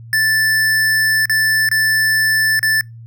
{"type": "tone with dropouts", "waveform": "square", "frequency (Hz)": 1760, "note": "A6", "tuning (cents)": 0, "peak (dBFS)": -13, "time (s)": [0.13, 2.81], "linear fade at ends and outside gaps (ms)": 1, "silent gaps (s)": [[1.256, 1.296], [1.689, 1.714], [2.593, 2.629]], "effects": ["noise-tail reverb RT60 0.2 s tail -26 dB re dry", "added 115 Hz sine -33 dBFS peak until 3.06 s"]}